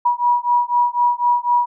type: beating tone pair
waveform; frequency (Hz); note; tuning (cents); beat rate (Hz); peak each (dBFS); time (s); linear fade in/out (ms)
sine; 965 / 969; B5 / B5; -40 / -33; 4; -17; 0.05-1.66; 10
effects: none